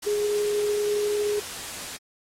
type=tone in noise; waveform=sine; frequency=415.3 Hz; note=G#4; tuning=in tune; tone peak=-22 dBFS; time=0.06-1.4 s; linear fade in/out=10 ms; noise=white; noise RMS=-35 dBFS; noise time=0.02-1.97 s; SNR=+10 dB; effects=low-pass 10000 Hz 12 dB/octave + AAC 48 kbps

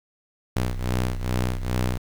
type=ring-modulated tone; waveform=sawtooth; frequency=62 Hz; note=B1; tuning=7 cents sharp; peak=-16 dBFS; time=0.56-1.98 s; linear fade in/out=5 ms; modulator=32.2 Hz; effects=8-bit

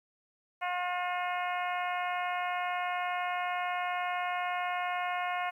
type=harmonic tone; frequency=357.9 Hz; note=F4; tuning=42 cents sharp; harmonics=2 / 3 / 4 / 5 / 6 / 7 / 8; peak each=-33 / -37 / -40 / -42 / -40 / -44 / -47 dBFS; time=0.61-5.51 s; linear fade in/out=20 ms; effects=11-bit

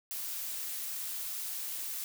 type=noise; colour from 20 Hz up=blue; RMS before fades=-38 dBFS; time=0.11-2.04 s; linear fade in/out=0 ms; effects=none

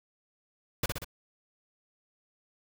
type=noise with echo; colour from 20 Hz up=pink; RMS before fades=-28 dBFS; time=0.83-0.86 s; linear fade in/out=5 ms; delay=62 ms; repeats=3; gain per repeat=-4 dB; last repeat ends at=1.046 s; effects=none

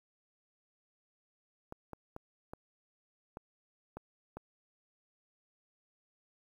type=clicks; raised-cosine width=1 ms; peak=-29 dBFS; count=7; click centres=1.724 / 1.933 / 2.164 / 2.535 / 3.371 / 3.97 / 4.37 s; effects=10-bit

